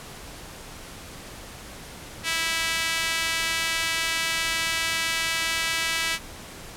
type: tone with high-pass filter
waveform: sawtooth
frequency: 327.7 Hz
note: E4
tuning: 10 cents flat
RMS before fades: -26 dBFS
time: 2.23-6.19 s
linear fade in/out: 50 ms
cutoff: 2100 Hz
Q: 1.3
effects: pink hiss -41 dBFS RMS until 6.76 s + low-pass 12000 Hz 12 dB/octave